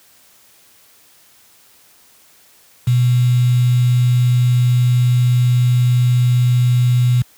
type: tone with quantisation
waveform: sine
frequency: 123.47 Hz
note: B2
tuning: in tune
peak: -10 dBFS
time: 2.87-7.22 s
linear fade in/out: 5 ms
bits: 5
effects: white hiss -50 dBFS RMS until 7.37 s + high-pass 60 Hz 12 dB/octave